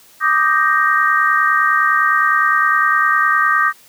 sine chord, Eb major seventh, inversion third, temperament equal, 1174.7 / 1244.5 / 1568 / 1864.7 Hz, D6 / Eb6 / G6 / Bb6, 0 / 0 / 0 / 0 cents, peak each -17 dBFS, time 0.2-3.73 s, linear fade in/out 50 ms, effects white hiss -47 dBFS RMS until 3.88 s + high-pass 80 Hz 12 dB/octave

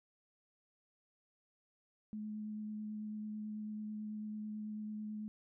sine tone with vibrato, 213 Hz, G#3, 44 cents sharp, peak -40 dBFS, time 2.13-5.28 s, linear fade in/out 0 ms, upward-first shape sine, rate 9.1 Hz, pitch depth 10 cents each way, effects none

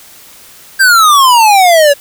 square exponential sweep, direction down, 1602 to 557 Hz, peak -4 dBFS, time 0.79-1.94 s, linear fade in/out 20 ms, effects white hiss -37 dBFS RMS until 2 s

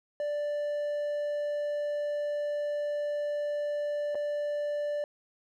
triangle tone with dropouts, 587.3 Hz, D5, in tune, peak -27 dBFS, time 0.2-5.04 s, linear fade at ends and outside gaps 1 ms, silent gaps 4.147-4.153 s, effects none

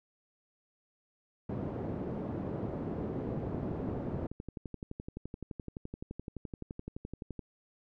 pink band-pass noise, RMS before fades -37 dBFS, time 1.49-4.27 s, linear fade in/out 5 ms, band 110 to 470 Hz, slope 12 dB/octave
click train, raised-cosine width 3 ms, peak -27 dBFS, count 49, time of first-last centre 3.29-7.393 s, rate 11.7 Hz
effects none

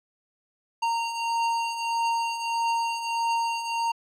square beating tone pair, 923 / 924.6 Hz, A#5 / A#5, -17 / -14 cents, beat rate 1.6 Hz, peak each -33 / -26 dBFS, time 0.82-3.92 s, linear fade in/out 10 ms, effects low-pass 7000 Hz 12 dB/octave

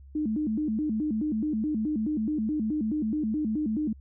sine tone with vibrato, 257.2 Hz, C4, 30 cents flat, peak -25 dBFS, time 0.15-3.93 s, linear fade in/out 5 ms, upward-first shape square, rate 4.7 Hz, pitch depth 290 cents each way, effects added 68 Hz sine -46 dBFS peak until 4 s

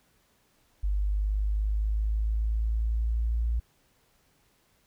sine exponential sweep, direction up, 49.85 to 57.7 Hz, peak -24 dBFS, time 0.83-3.6 s, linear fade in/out 10 ms, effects pink hiss -67 dBFS RMS until 4.86 s

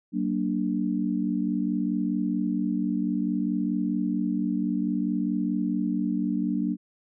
sine chord, Gb augmented, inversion none, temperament equal with one note detuned, 188.67 / 233.1 / 293.7 Hz, Gb3 / Bb3 / D4, +34 / 0 / 0 cents, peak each -28 dBFS, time 0.12-6.77 s, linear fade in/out 50 ms, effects none

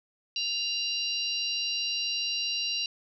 harmonic tone with a mistuned harmonic, 932.3 Hz, A#5, in tune, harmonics 3 / 4 / 5 / 6, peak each -31 / -33 / -35 / -37 dBFS, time 0.36-2.86 s, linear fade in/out 2 ms, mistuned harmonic 4, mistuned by +110 cents, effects none

